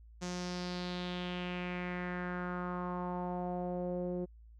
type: tone with low-pass filter sweep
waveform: sawtooth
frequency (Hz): 178.8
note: F3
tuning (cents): +41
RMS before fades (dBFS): -38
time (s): 0.21-4.26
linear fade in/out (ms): 20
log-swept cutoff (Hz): 6500 to 440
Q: 3.4
effects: added 56 Hz sine -53 dBFS peak until 4.59 s